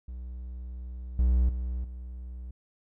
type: tone with level steps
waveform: triangle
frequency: 61.74 Hz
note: B1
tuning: in tune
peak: -34 / -18 / -27 / -35 dBFS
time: 0.08-2.51 s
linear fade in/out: 5 ms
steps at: 1.19 / 1.49 / 1.84 s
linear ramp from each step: 2 ms
effects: none